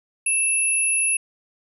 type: tone pair together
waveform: sine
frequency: 2637 / 10532 Hz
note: E7 / E9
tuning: 0 / -3 cents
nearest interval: 2 octaves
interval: 2397 cents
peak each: -24 / -19 dBFS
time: 0.26-1.17 s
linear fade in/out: 5 ms
effects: none